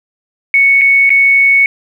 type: tone with dropouts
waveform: sine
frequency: 2217 Hz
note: C#7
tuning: in tune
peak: -5 dBFS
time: 0.54-1.66 s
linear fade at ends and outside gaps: 1 ms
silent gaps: 0.812-0.816 / 1.094-1.103 s
effects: 7-bit